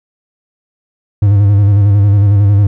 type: tone with vibrato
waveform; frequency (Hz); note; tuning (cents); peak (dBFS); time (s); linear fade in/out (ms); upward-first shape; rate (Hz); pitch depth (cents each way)
triangle; 101.2; G#2; -44; -3; 1.22-2.67; 5; square; 11; 40
effects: none